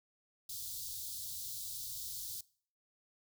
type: band-stop noise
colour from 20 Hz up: white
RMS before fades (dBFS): -43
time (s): 0.49-2.41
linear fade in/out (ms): 5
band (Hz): 130 to 3600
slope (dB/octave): 48
effects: noise-tail reverb RT60 0.5 s tail -22 dB re dry